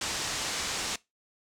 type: low-pass noise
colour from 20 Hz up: white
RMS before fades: -33 dBFS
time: 0.01-0.96 s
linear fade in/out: 5 ms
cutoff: 7500 Hz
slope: 24 dB/octave
effects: noise-tail reverb RT60 0.2 s tail -21 dB re dry